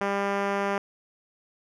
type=tone with band-pass filter; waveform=5% pulse; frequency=199.4 Hz; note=G3; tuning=30 cents sharp; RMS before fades=-27 dBFS; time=0.01-0.78 s; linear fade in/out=2 ms; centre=420 Hz; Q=0.5; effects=none